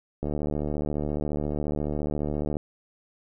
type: click train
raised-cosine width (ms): 2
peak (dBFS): -16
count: 175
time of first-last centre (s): 0.23-2.569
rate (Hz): 74.4
effects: none